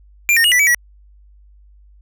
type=tone with pitch steps; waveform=square; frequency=2381 / 1839 / 2877 / 1971 / 2286 / 1930 Hz; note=D7 / A#6 / F#7 / B6 / D7 / B6; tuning=+23 / -24 / -49 / -4 / -47 / -40 cents; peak=-11 dBFS; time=0.29-0.746 s; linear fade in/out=0 ms; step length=76 ms; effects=added 50 Hz sine -44 dBFS peak until 2.01 s